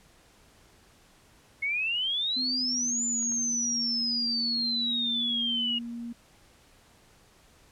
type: exponential two-way sweep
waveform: sine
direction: up then down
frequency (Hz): 2164 to 7130 to 2854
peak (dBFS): -26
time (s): 1.62-5.79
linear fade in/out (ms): 10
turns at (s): 3.04
type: tone with pitch glide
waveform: sine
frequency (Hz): 253.6 to 235.3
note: B3 to A#3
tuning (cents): +46 to +16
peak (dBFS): -34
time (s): 2.36-6.13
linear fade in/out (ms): 10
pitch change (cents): -130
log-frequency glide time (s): 2.55-3.04
type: clicks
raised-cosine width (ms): 0.5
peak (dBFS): -35 / -33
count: 2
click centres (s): 3.227 / 3.321
effects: pink hiss -59 dBFS RMS until 7.71 s + low-pass 11000 Hz 12 dB/octave